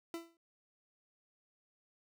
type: tone with exponential decay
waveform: 40% pulse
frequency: 334.5 Hz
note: E4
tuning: 25 cents sharp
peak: -36 dBFS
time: 0.14-0.37 s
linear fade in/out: 1 ms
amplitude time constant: 49 ms
effects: none